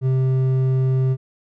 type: tone with hard clipping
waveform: sine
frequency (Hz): 130.81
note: C3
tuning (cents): 0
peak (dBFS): -17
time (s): 0.01-1.17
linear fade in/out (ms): 50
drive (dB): 6
effects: none